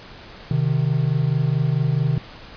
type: tone pair together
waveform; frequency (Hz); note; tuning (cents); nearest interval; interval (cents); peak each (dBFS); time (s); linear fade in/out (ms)
triangle; 129.75 / 154.3; C3 / D#3; -14 / -14; minor third; 300; -18; 0.51-2.18; 2
effects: pink hiss -41 dBFS RMS until 2.56 s + resampled to 11025 Hz